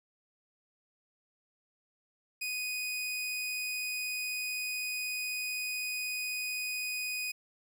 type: tone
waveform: sawtooth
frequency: 2489 Hz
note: D#7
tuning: in tune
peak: -30 dBFS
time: 2.41-7.32 s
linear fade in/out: 10 ms
effects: none